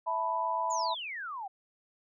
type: chord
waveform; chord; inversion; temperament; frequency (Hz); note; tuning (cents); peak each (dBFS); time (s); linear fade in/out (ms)
sine; E suspended fourth; none; equal; 659.3 / 880 / 987.8; E5 / A5 / B5; 0 / 0 / 0; -36 / -35 / -30; 0.06-0.95; 20
type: exponential sweep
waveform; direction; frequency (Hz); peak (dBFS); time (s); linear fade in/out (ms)
sine; down; 7270 to 740; -36; 0.7-1.48; 10
effects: none